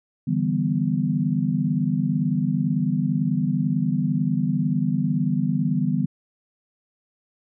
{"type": "chord", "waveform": "sine", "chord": "E minor seventh", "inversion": "third", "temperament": "equal", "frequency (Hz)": [146.83, 164.81, 196, 246.9], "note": ["D3", "E3", "G3", "B3"], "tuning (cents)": [0, 0, 0, 0], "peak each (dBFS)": -25, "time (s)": [0.27, 6.06], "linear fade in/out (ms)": 10, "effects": []}